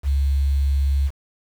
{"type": "tone with quantisation", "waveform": "sine", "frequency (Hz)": 69.3, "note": "C#2", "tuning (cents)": 0, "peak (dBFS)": -16, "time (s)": [0.03, 1.11], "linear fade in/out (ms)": 50, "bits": 7, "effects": []}